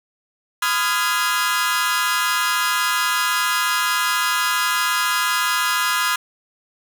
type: chord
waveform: sawtooth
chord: F half-diminished seventh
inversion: second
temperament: equal with one note detuned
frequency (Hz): 1012.6 / 1244.5 / 1396.9 / 1661.2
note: Cb6 / Eb6 / F6 / Ab6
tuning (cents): +43 / 0 / 0 / 0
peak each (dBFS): -20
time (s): 0.62-6.16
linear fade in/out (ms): 5
effects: none